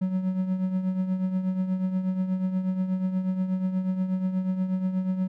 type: tone with tremolo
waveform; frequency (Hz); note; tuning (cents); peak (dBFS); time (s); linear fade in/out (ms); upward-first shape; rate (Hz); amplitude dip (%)
triangle; 186.4; F#3; +13; -19; 0.01-5.28; 10; triangle; 8.3; 65
effects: none